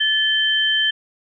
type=tone pair together; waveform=sine; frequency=1740 / 3111 Hz; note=A6 / G7; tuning=-20 / -14 cents; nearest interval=minor seventh; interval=1006 cents; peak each=-20 / -17 dBFS; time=0-0.91 s; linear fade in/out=10 ms; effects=none